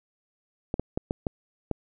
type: clicks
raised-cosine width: 2 ms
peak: -13 dBFS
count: 6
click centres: 0.741 / 0.796 / 0.975 / 1.109 / 1.268 / 1.713 s
effects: none